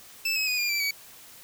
25% pulse tone with pitch steps, 2637 / 2559 / 2483 / 2410 / 2338 / 2269 Hz, E7 / D#7 / D#7 / D7 / D7 / C#7, 0 / +48 / -4 / +44 / -8 / +40 cents, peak -21 dBFS, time 0.25-0.91 s, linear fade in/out 5 ms, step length 110 ms, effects white hiss -49 dBFS RMS until 1.43 s

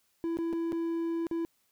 triangle tone with dropouts, 333 Hz, E4, 18 cents sharp, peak -27 dBFS, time 0.24-1.45 s, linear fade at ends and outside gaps 0 ms, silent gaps 0.371-0.387 / 0.528-0.533 / 0.721-0.728 / 1.268-1.312 s, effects white hiss -72 dBFS RMS until 1.71 s

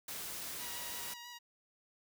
white noise, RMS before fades -43 dBFS, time 0.08-1.14 s, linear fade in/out 5 ms
10% pulse tone with vibrato, 960 Hz, B5, 49 cents flat, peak -39 dBFS, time 0.59-1.39 s, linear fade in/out 20 ms, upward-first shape square, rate 6.1 Hz, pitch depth 17 cents each way
effects none

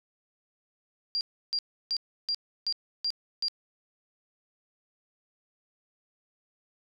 sine tone bursts, 4765 Hz, D8, 24 cents sharp, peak -26 dBFS, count 7, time 1.15-3.483 s, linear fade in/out 0 ms, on 59 ms, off 320 ms, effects none

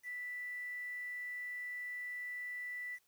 sine tone with quantisation, 1973 Hz, B6, 2 cents flat, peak -40 dBFS, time 0.03-2.99 s, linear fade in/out 50 ms, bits 10, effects white hiss -75 dBFS RMS until 3.07 s

